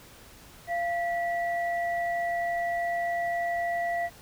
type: tone pair together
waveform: sine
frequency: 690.1 / 1952 Hz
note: F5 / B6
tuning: -21 / -21 cents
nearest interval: octave + tritone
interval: 1800 cents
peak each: -27 / -33 dBFS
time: 0.67-4.1 s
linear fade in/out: 50 ms
effects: pink hiss -51 dBFS RMS until 4.21 s